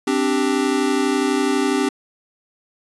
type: chord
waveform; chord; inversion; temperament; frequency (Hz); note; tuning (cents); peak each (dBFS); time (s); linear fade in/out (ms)
square; C suspended second; none; equal; 261.6 / 293.7 / 392; C4 / D4 / G4; 0 / 0 / 0; -22; 0.07-1.89; 5
effects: resampled to 24000 Hz